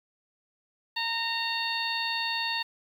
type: harmonic tone with a mistuned harmonic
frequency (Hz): 920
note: A#5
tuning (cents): -23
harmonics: 1 / 2 / 3 / 4 / 5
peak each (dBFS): -34 / -34 / -34 / -34 / -34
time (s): 0.96-2.63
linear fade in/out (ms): 10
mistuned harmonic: 5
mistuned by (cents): -61
effects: 9-bit